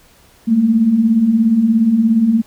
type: beating tone pair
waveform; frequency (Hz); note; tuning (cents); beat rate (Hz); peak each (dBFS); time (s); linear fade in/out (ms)
sine; 209.8 / 226.8; G#3 / A#3; +18 / -47; 17; -18 / -10; 0.47-2.42; 20
effects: pink hiss -49 dBFS RMS until 2.46 s